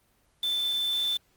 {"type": "tone in noise", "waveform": "sine", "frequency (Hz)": 3531, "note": "A7", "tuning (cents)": 5, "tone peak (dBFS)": -25, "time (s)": [0.43, 1.17], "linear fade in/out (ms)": 2, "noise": "white", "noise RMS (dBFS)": -43, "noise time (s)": [0.43, 1.17], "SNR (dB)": 15, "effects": ["pink hiss -67 dBFS RMS until 1.36 s", "Opus 24 kbps"]}